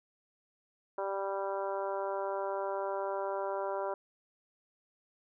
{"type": "harmonic tone", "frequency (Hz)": 196, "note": "G3", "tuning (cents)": 0, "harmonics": [2, 3, 4, 5, 6, 7, 8], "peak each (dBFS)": [-38, -36, -41, -39, -49, -45, -54], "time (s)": [0.98, 3.94], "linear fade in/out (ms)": 2, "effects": []}